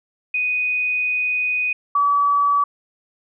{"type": "tone pair in turn", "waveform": "sine", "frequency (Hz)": [2489, 1145.2], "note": ["D#7", "D6"], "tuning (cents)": [0, -44], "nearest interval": "octave + minor second", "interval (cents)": 1344, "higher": "first", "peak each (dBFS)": [-18, -14], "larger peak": "second", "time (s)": [[0.34, 1.73], [1.95, 2.64]], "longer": "first", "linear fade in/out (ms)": 5, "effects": []}